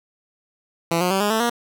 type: tone with pitch steps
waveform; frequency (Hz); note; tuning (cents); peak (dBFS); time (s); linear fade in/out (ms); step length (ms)
10% pulse; 167.8 / 179.84 / 192.75 / 206.6 / 221.4 / 237.3; E3 / F#3 / G3 / G#3 / A3 / A#3; +31 / -49 / -29 / -9 / +11 / +31; -10; 0.91-1.498; 5; 98
effects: none